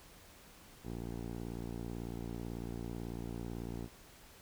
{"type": "tone with low-pass filter", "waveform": "10% pulse", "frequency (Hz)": 58.1, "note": "A#1", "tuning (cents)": -5, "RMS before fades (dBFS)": -42, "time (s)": [0.83, 3.89], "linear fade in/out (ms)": 50, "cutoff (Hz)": 560, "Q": 1.1, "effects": ["pink hiss -58 dBFS RMS until 4.41 s"]}